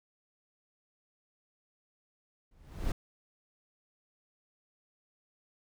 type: noise with exponential growth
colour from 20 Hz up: brown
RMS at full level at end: -27 dBFS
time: 2.51-2.92 s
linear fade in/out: 5 ms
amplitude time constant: 89 ms
effects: none